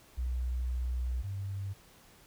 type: tone pair in turn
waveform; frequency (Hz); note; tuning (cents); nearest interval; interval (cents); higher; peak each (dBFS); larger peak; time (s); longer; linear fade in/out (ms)
sine; 62 / 97.85; B1 / G2; +7 / -3; minor sixth; 790; second; -30 / -34; first; 0.17-1.23 / 1.23-1.74; first; 20
effects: pink hiss -59 dBFS RMS until 2.26 s